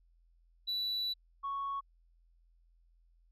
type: tone pair in turn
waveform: sine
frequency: 3951 / 1108.7 Hz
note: B7 / C#6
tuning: 0 / 0 cents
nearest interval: octave + minor seventh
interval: 2200 cents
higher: first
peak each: -30 / -33 dBFS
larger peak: first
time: 0.67-1.14 / 1.43-1.81 s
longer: first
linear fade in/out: 20 ms
effects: tanh soft clip ceiling -31 dBFS + added 42 Hz sine -64 dBFS peak until 3.31 s